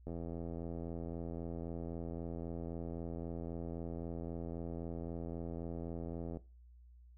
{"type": "click train", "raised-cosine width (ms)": 2, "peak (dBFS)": -30, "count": 529, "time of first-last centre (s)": [0.07, 6.371], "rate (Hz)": 83.8, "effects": ["noise-tail reverb RT60 0.3 s tail -18 dB re dry", "added 60 Hz sine -56 dBFS peak until 7.17 s"]}